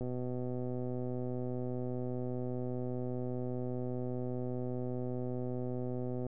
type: click train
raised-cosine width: 2 ms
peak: -26 dBFS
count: 783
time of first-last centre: 0.01-6.266 s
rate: 125 Hz
effects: none